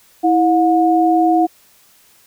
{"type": "tone pair together", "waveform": "sine", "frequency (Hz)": [326.6, 722], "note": ["E4", "F#5"], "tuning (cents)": [-16, -43], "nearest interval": "octave + major second", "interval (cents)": 1373, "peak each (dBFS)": -13, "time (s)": [0.23, 1.47], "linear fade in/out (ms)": 20, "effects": ["white hiss -51 dBFS RMS until 2.26 s"]}